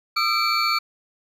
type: tone cluster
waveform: triangle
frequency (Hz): 1226 / 1340 / 2328 / 4438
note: D#6 / E6 / D7 / C#8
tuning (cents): -26 / +28 / -16 / +1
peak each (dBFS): -23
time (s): 0.16-0.79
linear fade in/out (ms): 10
effects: none